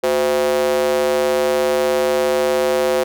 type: tone with high-pass filter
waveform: square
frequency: 73.6 Hz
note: D2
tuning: 4 cents sharp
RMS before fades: -17 dBFS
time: 0.03-3.04 s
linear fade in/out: 10 ms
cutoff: 460 Hz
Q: 5.2
effects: none